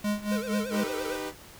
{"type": "tone with tremolo", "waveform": "square", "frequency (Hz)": 207.7, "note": "G#3", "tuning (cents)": 0, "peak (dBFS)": -25, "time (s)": [0.04, 0.84], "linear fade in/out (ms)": 5, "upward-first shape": "sine", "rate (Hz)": 4.3, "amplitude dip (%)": 85}
{"type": "tone with vibrato", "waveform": "square", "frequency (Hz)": 477, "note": "A#4", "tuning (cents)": 40, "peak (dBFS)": -34, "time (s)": [0.31, 1.17], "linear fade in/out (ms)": 10, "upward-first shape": "sine", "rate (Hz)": 8.8, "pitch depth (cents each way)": 160}
{"type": "chord", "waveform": "sawtooth", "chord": "Eb augmented", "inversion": "none", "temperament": "equal with one note detuned", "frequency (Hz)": [308.3, 392, 493.9], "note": ["Eb4", "G4", "B4"], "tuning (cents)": [-16, 0, 0], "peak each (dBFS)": -33, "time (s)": [0.7, 1.33], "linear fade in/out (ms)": 50}
{"effects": ["pink hiss -49 dBFS RMS until 1.59 s"]}